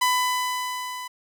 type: tone with level ramp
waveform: sawtooth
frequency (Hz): 1000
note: B5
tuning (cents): +21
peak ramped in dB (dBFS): -14 to -29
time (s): 0.01-1.08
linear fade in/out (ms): 10
effects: none